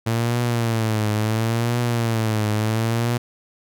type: tone with vibrato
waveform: sawtooth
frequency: 113.2 Hz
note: A2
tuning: 50 cents sharp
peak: -15 dBFS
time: 0.06-3.18 s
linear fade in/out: 10 ms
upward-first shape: triangle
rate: 0.72 Hz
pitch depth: 120 cents each way
effects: none